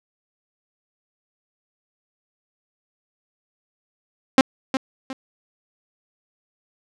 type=tone with echo; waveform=sawtooth; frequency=264.8 Hz; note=C4; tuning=21 cents sharp; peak=-5 dBFS; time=4.38-4.41 s; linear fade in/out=2 ms; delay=360 ms; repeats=2; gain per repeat=-10 dB; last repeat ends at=5.13 s; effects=low-pass 6000 Hz 12 dB/octave